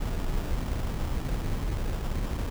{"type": "noise with sample-and-hold", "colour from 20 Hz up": "brown", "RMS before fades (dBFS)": -29, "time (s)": [0, 2.5], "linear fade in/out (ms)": 10, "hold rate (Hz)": 2100, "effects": []}